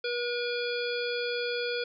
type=harmonic tone; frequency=482.3 Hz; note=B4; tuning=41 cents flat; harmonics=1 / 3 / 5 / 7 / 9 / 10; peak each=-31 / -36 / -38 / -39 / -41 / -41 dBFS; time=0.04-1.84 s; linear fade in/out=5 ms; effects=none

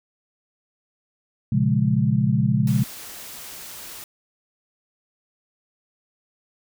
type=chord; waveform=sine; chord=Bb minor seventh; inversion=none; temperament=equal with one note detuned; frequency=119.2 / 138.59 / 174.61 / 207.7 Hz; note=Bb2 / Db3 / F3 / Ab3; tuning=+39 / 0 / 0 / 0 cents; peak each=-22 / -21 / -25 / -22 dBFS; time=1.52-2.84 s; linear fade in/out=5 ms
type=noise; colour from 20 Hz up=white; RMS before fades=-38 dBFS; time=2.67-4.04 s; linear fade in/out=2 ms
effects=none

